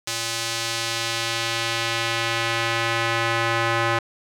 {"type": "tone with band-pass filter sweep", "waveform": "square", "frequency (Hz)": 115.4, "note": "A#2", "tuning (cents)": -17, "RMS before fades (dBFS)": -24, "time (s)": [0.07, 3.99], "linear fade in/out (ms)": 5, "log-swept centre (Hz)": [5800, 1500], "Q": 0.89, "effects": []}